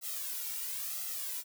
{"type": "noise with flanger", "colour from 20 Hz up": "blue", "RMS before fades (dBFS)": -38, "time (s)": [0.01, 1.44], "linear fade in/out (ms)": 50, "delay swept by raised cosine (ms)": [1.5, 2.18], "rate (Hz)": 1, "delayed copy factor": 1, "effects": []}